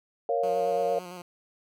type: chord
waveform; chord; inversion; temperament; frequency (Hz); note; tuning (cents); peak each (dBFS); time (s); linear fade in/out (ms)
sine; Bb minor; none; equal; 466.2 / 554.4 / 698.5; Bb4 / Db5 / F5; 0 / 0 / 0; -28; 0.29-0.99; 2
type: tone with vibrato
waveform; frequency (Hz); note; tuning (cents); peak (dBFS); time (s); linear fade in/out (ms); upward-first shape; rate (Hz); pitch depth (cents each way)
10% pulse; 178.8; F3; +41; -31; 0.43-1.22; 5; square; 8.8; 30
effects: none